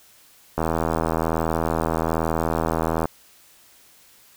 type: click train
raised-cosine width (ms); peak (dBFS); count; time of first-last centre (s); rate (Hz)
1; -8; 202; 0.58-3.055; 81.2
effects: white hiss -53 dBFS RMS until 4.36 s